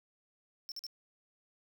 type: tone bursts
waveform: square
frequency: 5380 Hz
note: E8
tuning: 34 cents sharp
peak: -40 dBFS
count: 3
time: 0.69-0.866 s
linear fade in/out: 0 ms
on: 28 ms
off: 46 ms
effects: none